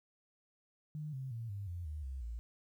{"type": "tone with pitch steps", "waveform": "sine", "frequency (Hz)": [151.8, 132.15, 115.04, 100.15, 87.19, 75.9, 66.07, 57.52], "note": ["D#3", "C3", "A#2", "G2", "F2", "D#2", "C2", "A#1"], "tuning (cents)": [-42, 18, -22, 38, -2, -42, 17, -22], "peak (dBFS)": -39, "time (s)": [0.95, 2.39], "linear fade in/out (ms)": 0, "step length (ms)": 180, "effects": ["12-bit"]}